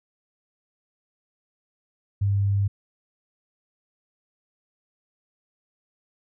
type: tone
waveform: sine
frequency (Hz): 99.9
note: G2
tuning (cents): +33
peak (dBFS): -19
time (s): 2.21-2.68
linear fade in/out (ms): 10
effects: none